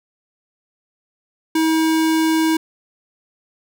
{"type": "tone", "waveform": "square", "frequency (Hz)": 320, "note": "D#4", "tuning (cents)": 49, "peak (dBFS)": -15, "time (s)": [1.55, 2.57], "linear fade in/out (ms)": 5, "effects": []}